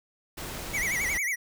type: noise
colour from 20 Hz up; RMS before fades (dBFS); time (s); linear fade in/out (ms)
pink; -37; 0.37-1.18; 10
type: tone with vibrato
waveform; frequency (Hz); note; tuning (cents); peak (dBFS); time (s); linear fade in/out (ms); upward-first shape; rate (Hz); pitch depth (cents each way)
square; 2093; C7; 0; -27; 0.73-1.36; 20; sine; 11; 160
effects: none